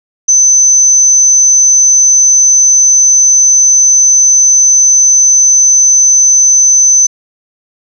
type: tone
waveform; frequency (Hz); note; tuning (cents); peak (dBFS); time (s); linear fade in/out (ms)
sine; 6110; G8; -45; -3; 0.28-7.07; 10
effects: none